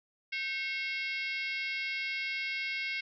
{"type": "harmonic tone with a mistuned harmonic", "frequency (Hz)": 544, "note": "C#5", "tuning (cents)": -33, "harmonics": [3, 4, 5, 6, 7, 8, 9, 10], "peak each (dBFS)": [-43, -34, -41, -45, -48, -49, -46, -52], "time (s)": [0.32, 3.01], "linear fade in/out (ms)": 10, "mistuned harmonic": 3, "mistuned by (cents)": -86, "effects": []}